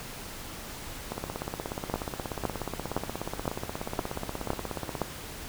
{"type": "two click trains", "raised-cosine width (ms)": 1, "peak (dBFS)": [-12, -18], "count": [7, 65], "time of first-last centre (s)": [[1.94, 5.017], [1.12, 4.952]], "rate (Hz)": [1.95, 16.7], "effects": ["pink hiss -41 dBFS RMS until 5.48 s"]}